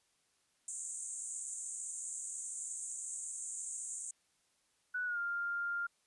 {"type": "band-pass noise", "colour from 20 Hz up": "white", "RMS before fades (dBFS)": -43, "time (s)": [0.68, 4.11], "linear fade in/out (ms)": 2, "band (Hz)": [6700, 9000], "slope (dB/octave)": 96}
{"type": "tone with pitch glide", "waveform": "sine", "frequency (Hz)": [1480, 1399.4], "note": ["F#6", "F6"], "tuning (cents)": [0, 3], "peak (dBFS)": -34, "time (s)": [4.94, 5.87], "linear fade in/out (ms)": 10, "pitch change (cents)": -97, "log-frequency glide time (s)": [5.05, 5.19]}
{"effects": ["white hiss -75 dBFS RMS until 6.06 s", "resampled to 24000 Hz"]}